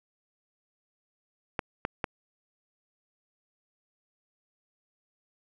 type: clicks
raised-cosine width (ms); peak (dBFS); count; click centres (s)
0.5; -13; 3; 1.592 / 1.851 / 2.042
effects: none